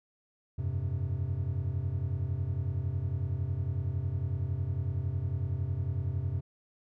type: chord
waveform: triangle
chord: F suspended second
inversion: none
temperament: just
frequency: 87.31 / 98.22 / 130.96 Hz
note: F2 / G2 / C3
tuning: 0 / +4 / +2 cents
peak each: -32 dBFS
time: 0.58-6.41 s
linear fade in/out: 10 ms
effects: none